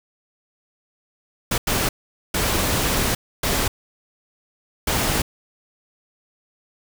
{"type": "noise bursts at uneven times", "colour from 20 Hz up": "pink", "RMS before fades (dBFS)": -21, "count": 5, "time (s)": [[1.51, 1.58], [1.67, 1.89], [2.34, 3.15], [3.43, 3.68], [4.87, 5.22]], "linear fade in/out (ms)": 5, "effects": []}